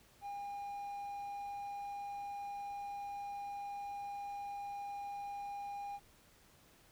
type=tone; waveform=triangle; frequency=808 Hz; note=G#5; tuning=48 cents flat; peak=-39 dBFS; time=0.21-6 s; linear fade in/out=50 ms; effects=pink hiss -65 dBFS RMS until 6.91 s